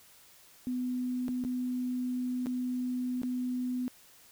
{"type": "tone with dropouts", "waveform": "sine", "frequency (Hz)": 250.4, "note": "B3", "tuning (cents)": 24, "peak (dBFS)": -30, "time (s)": [0.67, 3.88], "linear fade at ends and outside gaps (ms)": 0, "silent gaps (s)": [[1.282, 1.289], [1.439, 1.449], [2.46, 2.468], [3.218, 3.233]], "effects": ["white hiss -58 dBFS RMS until 4.31 s"]}